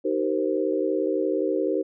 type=chord; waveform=sine; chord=C minor seventh; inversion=first; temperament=equal with one note detuned; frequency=311.1 / 382.8 / 466.2 / 523.3 Hz; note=Eb4 / G4 / Bb4 / C5; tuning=0 / -41 / 0 / 0 cents; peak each=-27 / -26 / -28 / -28 dBFS; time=0.04-1.83 s; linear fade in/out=20 ms; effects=none